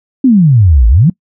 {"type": "exponential two-way sweep", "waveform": "sine", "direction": "down then up", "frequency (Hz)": [277.2, 52.5, 193.3], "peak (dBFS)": -3, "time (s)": [0.24, 1.1], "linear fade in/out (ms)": 5, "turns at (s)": 0.88, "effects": ["noise-tail reverb RT60 0.1 s tail -24 dB re dry"]}